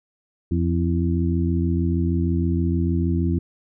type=harmonic tone with a mistuned harmonic; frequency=86.4 Hz; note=F2; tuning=18 cents flat; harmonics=1 / 2 / 3 / 4; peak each=-21 / -24 / -26 / -27 dBFS; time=0.51-3.39 s; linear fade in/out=5 ms; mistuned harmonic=4; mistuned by=-60 cents; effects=none